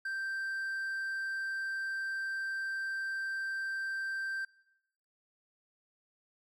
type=tone; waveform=triangle; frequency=1568 Hz; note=G6; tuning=in tune; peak=-32 dBFS; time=0.05-4.45 s; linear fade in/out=5 ms; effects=noise-tail reverb RT60 0.9 s tail -23 dB re dry